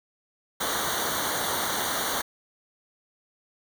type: noise with comb filter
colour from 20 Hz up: pink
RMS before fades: -28 dBFS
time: 0.6-2.22 s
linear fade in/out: 10 ms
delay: 0.39 ms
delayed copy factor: -1
effects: none